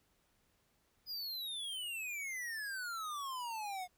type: exponential sweep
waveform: square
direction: down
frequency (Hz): 5010 to 712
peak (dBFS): -40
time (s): 1.06-3.88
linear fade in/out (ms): 50
effects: pink hiss -75 dBFS RMS until 3.97 s